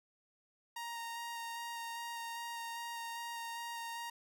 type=tone with vibrato; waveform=sawtooth; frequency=932.3 Hz; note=A#5; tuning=in tune; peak=-37 dBFS; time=0.76-4.1 s; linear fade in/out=5 ms; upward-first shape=square; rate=2.5 Hz; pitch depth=9 cents each way; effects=none